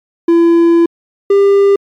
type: tone pair in turn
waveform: triangle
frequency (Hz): 337.3 / 398.5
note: E4 / G4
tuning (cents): +40 / +28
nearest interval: minor third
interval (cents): 288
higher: second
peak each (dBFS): -3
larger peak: neither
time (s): 0.28-0.86 / 1.3-1.76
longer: first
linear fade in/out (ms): 5
effects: MP3 96 kbps